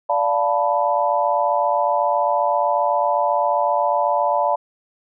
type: chord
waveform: sine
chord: B half-diminished seventh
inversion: first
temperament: equal with one note detuned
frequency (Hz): 583.9 / 698.5 / 880 / 987.8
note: D5 / F5 / A5 / B5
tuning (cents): -10 / 0 / 0 / 0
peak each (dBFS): -21 / -22 / -21 / -22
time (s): 0.09-4.56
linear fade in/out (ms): 10
effects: none